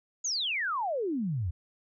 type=exponential sweep; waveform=sine; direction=down; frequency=6940 to 78.5 Hz; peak=-28 dBFS; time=0.24-1.51 s; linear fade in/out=10 ms; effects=none